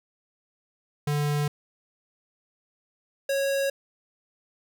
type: tone pair in turn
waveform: square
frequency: 146.83 / 550.5 Hz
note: D3 / C#5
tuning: 0 / -12 cents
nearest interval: octave + major seventh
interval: 2288 cents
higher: second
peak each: -24 dBFS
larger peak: neither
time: 1.07-1.48 / 3.29-3.7 s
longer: neither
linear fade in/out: 5 ms
effects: none